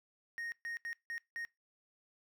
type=tone bursts at uneven times; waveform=triangle; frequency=1860 Hz; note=A#6; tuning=4 cents flat; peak=-37 dBFS; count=5; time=0.38-0.52 / 0.65-0.77 / 0.85-0.93 / 1.1-1.18 / 1.36-1.45 s; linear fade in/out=0 ms; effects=noise-tail reverb RT60 0.2 s tail -22 dB re dry